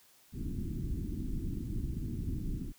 pink low-pass noise, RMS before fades -36 dBFS, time 0.32-2.73 s, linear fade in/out 50 ms, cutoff 330 Hz, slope 48 dB/octave, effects white hiss -63 dBFS RMS until 2.78 s

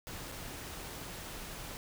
pink noise with dropouts, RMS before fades -44 dBFS, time 0.07-1.77 s, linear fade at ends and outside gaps 0 ms, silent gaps 0.316-0.321 s, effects none

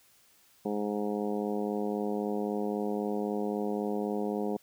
harmonic tone, 103.8 Hz, G#2, in tune, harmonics 2 / 3 / 4 / 5 / 6 / 7 / 8 / 9, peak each -33 / -37 / -34 / -38 / -47 / -40 / -46 / -48 dBFS, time 0.65-4.57 s, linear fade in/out 5 ms, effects white hiss -63 dBFS RMS until 4.62 s

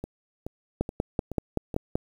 two click trains, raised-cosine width 2 ms, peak -20 / -11 dBFS, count 5 / 7, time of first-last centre 0.04-1.742 / 0.81-1.955 s, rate 2.35 / 5.24 Hz, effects 8-bit

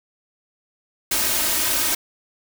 white noise with comb filter, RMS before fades -21 dBFS, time 1.11-1.95 s, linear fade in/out 5 ms, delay 3.2 ms, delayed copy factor +0.7, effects none

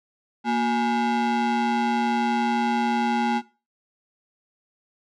square ring-modulated tone, 299.8 Hz, D4, 36 cents sharp, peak -18 dBFS, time 0.44-3.42 s, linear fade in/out 50 ms, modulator 534 Hz, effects noise-tail reverb RT60 0.3 s tail -18 dB re dry + low-pass 4000 Hz 12 dB/octave

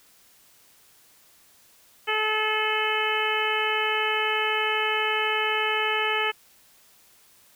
harmonic tone, 431.9 Hz, A4, 32 cents flat, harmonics 1 / 2 / 3 / 4 / 5 / 6 / 7, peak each -30 / -30 / -30 / -30 / -30 / -30 / -30 dBFS, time 2.07-6.32 s, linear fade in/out 20 ms, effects white hiss -57 dBFS RMS until 7.55 s

